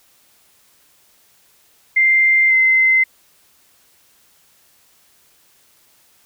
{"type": "tone with pitch glide", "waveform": "sine", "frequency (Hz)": [2093, 2065], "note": ["C7", "C7"], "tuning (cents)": [0, -23], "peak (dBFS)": -10, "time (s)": [1.96, 3.04], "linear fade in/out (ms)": 10, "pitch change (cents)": -23, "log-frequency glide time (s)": [2.48, 2.53], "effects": ["white hiss -55 dBFS RMS until 6.25 s"]}